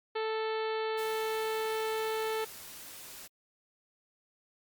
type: harmonic tone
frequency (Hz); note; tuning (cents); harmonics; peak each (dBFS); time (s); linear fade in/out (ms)
440; A4; 0; 1 / 2 / 3 / 4 / 5 / 6 / 7 / 8 / 9 / 10; -32 / -38 / -42 / -44 / -46 / -48 / -49 / -50 / -51 / -52; 0.15-2.45; 10
type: noise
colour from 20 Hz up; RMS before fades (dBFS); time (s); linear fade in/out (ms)
white; -47; 0.97-3.28; 20
effects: Opus 48 kbps